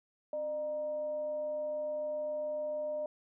sine tone with frequency modulation, 604 Hz, D5, 48 cents sharp, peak -33 dBFS, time 0.33-3.06 s, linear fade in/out 2 ms, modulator 335 Hz, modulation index 0.21, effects none

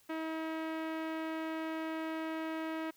sawtooth tone with low-pass filter, 319.9 Hz, D#4, 48 cents sharp, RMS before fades -38 dBFS, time 0.09-2.91 s, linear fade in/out 10 ms, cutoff 2300 Hz, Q 1.1, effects white hiss -66 dBFS RMS until 2.96 s

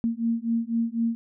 sine beating tone pair, 228.5 / 232.5 Hz, A#3 / A#3, -34 / -4 cents, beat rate 4 Hz, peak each -26 dBFS, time 0.04-1.15 s, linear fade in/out 0 ms, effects none

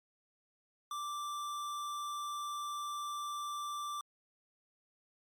sine tone with hard clipping, 1174.7 Hz, D6, in tune, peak -39 dBFS, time 0.91-4.01 s, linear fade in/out 2 ms, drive 17 dB, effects MP3 96 kbps

